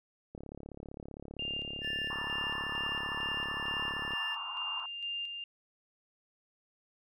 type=click train; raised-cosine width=2 ms; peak=-31 dBFS; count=135; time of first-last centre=0.35-4.135 s; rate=35.4 Hz
type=tone with tremolo; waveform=sine; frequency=2800 Hz; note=F7; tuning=4 cents sharp; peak=-34 dBFS; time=1.39-5.44 s; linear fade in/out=2 ms; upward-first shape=square; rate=2.2 Hz; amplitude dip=40%
type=tone with vibrato; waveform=triangle; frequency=1760 Hz; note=A6; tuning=in tune; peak=-36 dBFS; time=1.81-4.37 s; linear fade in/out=50 ms; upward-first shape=sine; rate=13 Hz; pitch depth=9 cents each way
type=band-pass noise; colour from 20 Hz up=pink; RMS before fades=-43 dBFS; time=2.1-4.86 s; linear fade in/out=5 ms; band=940 to 1200 Hz; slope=48 dB/octave
effects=none